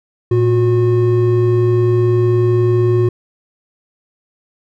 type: tone pair together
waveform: triangle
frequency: 113.9 / 361.6 Hz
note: A#2 / F#4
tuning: -40 / -40 cents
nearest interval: octave + minor sixth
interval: 2000 cents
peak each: -11 dBFS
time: 0.31-3.09 s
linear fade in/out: 5 ms
effects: none